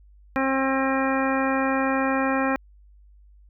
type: harmonic tone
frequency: 267.2 Hz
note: C4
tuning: 36 cents sharp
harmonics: 1 / 2 / 3 / 4 / 5 / 6 / 7 / 9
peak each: -24 / -27 / -29 / -30 / -31 / -32 / -32 / -34 dBFS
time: 0.36-2.56 s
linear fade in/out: 0 ms
effects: added 50 Hz sine -49 dBFS peak until 3.49 s